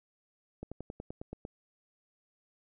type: slowing click train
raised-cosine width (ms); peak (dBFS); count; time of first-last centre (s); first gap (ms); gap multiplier
2; -27; 9; 0.63-1.451; 86; 1.05
effects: none